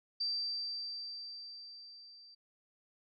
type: tone with level ramp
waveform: sine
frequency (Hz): 4676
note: D8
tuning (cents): -8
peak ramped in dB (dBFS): -31 to -54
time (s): 0.2-2.35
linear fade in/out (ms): 10
effects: MP3 48 kbps